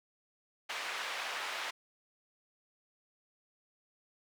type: band-pass noise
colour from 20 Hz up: white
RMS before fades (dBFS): -39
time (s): 0.69-1.71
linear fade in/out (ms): 10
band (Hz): 740 to 2600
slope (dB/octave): 12
effects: none